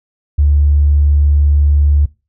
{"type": "tone with tanh clipping", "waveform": "triangle", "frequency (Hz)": 72.8, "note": "D2", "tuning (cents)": -15, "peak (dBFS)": -7, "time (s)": [0.38, 2.06], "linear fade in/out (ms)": 10, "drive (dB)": 4, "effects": ["noise-tail reverb RT60 0.3 s tail -22 dB re dry"]}